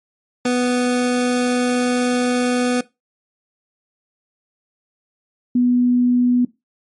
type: tone pair in turn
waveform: 25% pulse / sine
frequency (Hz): 247.4 / 246.1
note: B3 / B3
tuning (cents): +3 / -6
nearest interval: unison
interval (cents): 9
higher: first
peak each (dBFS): -12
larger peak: neither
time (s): 0.45-2.81 / 5.55-6.45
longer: first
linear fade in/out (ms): 5
effects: noise-tail reverb RT60 0.2 s tail -18 dB re dry + MP3 48 kbps